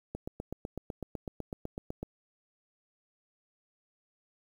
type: click train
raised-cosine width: 2 ms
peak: -23 dBFS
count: 16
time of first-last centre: 0.15-2.03 s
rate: 7.98 Hz
effects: 9-bit

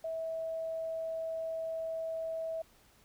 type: tone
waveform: sine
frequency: 650 Hz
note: E5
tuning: 24 cents flat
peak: -34 dBFS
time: 0.04-2.62 s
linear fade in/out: 5 ms
effects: pink hiss -64 dBFS RMS until 3.04 s

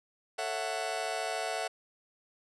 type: chord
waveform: sawtooth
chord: F# minor seventh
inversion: first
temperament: just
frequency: 444 / 555 / 666 / 740 Hz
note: A4 / C#5 / E5 / F#5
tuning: +16 / +2 / +18 / 0 cents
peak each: -36 / -38 / -32 / -32 dBFS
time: 0.38-1.68 s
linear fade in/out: 10 ms
effects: resampled to 24000 Hz

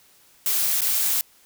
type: noise with dropouts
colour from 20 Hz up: blue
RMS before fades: -22 dBFS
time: 0.46-1.21 s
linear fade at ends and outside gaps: 1 ms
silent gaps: 0.808-0.817 s
effects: white hiss -56 dBFS RMS until 1.45 s

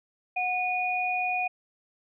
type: tone pair together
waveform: sine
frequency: 731.1 / 2459 Hz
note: F#5 / D#7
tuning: -21 / -21 cents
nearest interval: octave + major sixth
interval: 2100 cents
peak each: -28 dBFS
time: 0.36-1.48 s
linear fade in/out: 10 ms
effects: none

